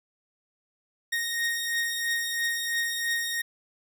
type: beating tone pair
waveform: sawtooth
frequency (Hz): 1861 / 1864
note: A#6 / A#6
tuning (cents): -3 / -1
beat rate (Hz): 3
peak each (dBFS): -24 / -30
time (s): 1.12-3.42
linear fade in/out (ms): 10
effects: none